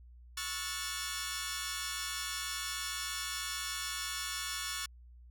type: chord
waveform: 10% pulse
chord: F# minor seventh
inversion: second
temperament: equal with one note detuned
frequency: 1108.7 / 1318.5 / 1449.5 / 1760 Hz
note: C#6 / E6 / F#6 / A6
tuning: 0 / 0 / -36 / 0 cents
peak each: -33 / -37 / -33 / -32 dBFS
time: 0.37-4.86 s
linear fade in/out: 5 ms
effects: added 60 Hz sine -52 dBFS peak until 5.3 s